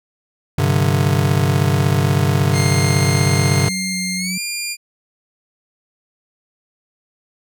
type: chord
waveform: square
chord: G suspended fourth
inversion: none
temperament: just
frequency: 98 / 130.67 / 147 Hz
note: G2 / C3 / D3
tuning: 0 / -2 / +2 cents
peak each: -19 dBFS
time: 0.58-3.69 s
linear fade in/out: 5 ms
type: tone with vibrato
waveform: sine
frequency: 185 Hz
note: F#3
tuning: in tune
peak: -23 dBFS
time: 0.64-4.38 s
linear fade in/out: 5 ms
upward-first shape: square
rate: 0.76 Hz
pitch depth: 16 cents each way
type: tone with pitch glide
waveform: 15% pulse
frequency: 2114 to 2400 Hz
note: C7 to D7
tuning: +17 to +37 cents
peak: -15 dBFS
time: 2.52-4.77 s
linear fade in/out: 50 ms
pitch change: +220 cents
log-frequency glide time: 4.17-4.39 s
effects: none